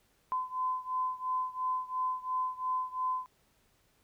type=beating tone pair; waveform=sine; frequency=1020 / 1022.9 Hz; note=C6 / C6; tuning=-44 / -39 cents; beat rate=2.9 Hz; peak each=-33 / -35 dBFS; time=0.32-3.26 s; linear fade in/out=0 ms; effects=pink hiss -70 dBFS RMS until 4.03 s